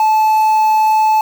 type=tone with quantisation; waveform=triangle; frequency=869 Hz; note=A5; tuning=22 cents flat; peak=-7 dBFS; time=0-1.21 s; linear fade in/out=2 ms; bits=5; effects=none